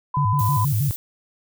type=tone; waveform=sine; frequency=1005 Hz; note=B5; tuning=30 cents sharp; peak=-21 dBFS; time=0.14-0.65 s; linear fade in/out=5 ms
type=tone with vibrato; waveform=sine; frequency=123.47 Hz; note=B2; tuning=in tune; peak=-18 dBFS; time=0.17-0.91 s; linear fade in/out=0 ms; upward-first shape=square; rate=6.3 Hz; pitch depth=260 cents each way
type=noise; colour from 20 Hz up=violet; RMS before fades=-31 dBFS; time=0.39-0.96 s; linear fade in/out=0 ms
effects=none

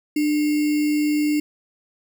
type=tone with sample-and-hold; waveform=sine; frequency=298.6 Hz; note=D4; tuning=29 cents sharp; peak=-17 dBFS; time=0.16-1.4 s; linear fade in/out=5 ms; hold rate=2450 Hz; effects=none

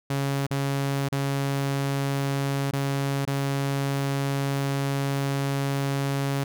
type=tone with dropouts; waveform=sawtooth; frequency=138.59 Hz; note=C#3; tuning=in tune; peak=-20 dBFS; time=0.1-6.44 s; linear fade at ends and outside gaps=5 ms; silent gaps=0.467-0.508 / 1.087-1.122 / 2.711-2.731 / 3.252-3.274 s; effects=none

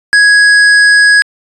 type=tone with tanh clipping; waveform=sine; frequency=1664 Hz; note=G#6; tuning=3 cents sharp; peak=-5 dBFS; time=0.13-1.22 s; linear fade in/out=0 ms; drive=14 dB; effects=resampled to 24000 Hz

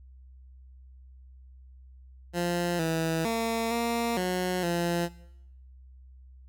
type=tone with pitch steps; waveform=15% pulse; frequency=174.2 / 162.8 / 227.9 / 233.8 / 182.1 / 172.1 Hz; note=F3 / E3 / A#3 / A#3 / F#3 / F3; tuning=-4 / -21 / -39 / +5 / -27 / -25 cents; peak=-20 dBFS; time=2.33-5.09 s; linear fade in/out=50 ms; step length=460 ms; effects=noise-tail reverb RT60 0.8 s tail -19 dB re dry + added 64 Hz sine -48 dBFS peak until 6.48 s

